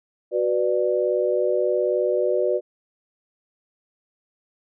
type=chord; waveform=sine; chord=B minor; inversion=second; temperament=just; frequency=370.4 / 493.9 / 592.7 Hz; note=F#4 / B4 / D5; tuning=+2 / 0 / +16 cents; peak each=-23 dBFS; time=0.31-2.61 s; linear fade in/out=50 ms; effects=none